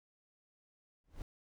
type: noise with exponential growth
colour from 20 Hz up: brown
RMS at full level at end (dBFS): -40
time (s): 1.04-1.22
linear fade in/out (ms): 1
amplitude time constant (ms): 39
effects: none